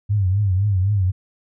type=tone with vibrato; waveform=sine; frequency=97.8 Hz; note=G2; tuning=4 cents flat; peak=-15 dBFS; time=0.09-1.12 s; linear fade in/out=20 ms; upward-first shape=triangle; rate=3.9 Hz; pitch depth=150 cents each way; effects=none